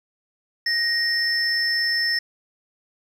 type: tone pair together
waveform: sine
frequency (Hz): 1871 / 5292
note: A#6 / E8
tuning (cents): +6 / +6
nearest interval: octave + tritone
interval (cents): 1800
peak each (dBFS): -21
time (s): 0.66-2.19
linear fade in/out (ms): 5
effects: tanh soft clip ceiling -14 dBFS + 9-bit